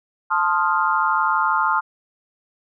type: chord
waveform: sine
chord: F dominant seventh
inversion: first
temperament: equal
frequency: 880 / 1046.5 / 1244.5 / 1396.9 Hz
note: A5 / C6 / Eb6 / F6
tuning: 0 / 0 / 0 / 0 cents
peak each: -22 dBFS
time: 0.3-1.81 s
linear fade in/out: 20 ms
effects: none